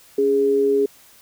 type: tone pair together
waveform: sine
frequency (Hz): 280 / 412.6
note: C#4 / G#4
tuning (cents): +18 / -11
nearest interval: perfect fifth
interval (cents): 671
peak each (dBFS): -24 / -15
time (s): 0.18-0.86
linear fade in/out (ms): 5
effects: white hiss -50 dBFS RMS until 1.21 s